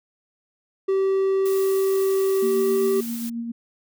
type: tone with pitch glide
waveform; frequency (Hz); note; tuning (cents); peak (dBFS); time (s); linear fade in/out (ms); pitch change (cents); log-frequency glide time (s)
triangle; 386.1 to 388.6; G4 to G4; -26 to -15; -16; 0.88-3.01; 10; +11; 2.45-2.86
type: noise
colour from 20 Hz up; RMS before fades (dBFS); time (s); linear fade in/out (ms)
blue; -36; 1.45-3.3; 10
type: tone with tremolo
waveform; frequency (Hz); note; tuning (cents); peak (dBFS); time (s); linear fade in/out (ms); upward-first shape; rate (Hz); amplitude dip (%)
sine; 233.1; A#3; 0; -25; 2.42-3.52; 10; sine; 7.5; 35
effects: none